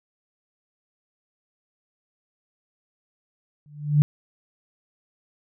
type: tone with exponential growth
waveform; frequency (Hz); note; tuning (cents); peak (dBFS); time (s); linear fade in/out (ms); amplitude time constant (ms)
sine; 147.8; D3; +11; -10; 3.66-4.02; 0; 77
effects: none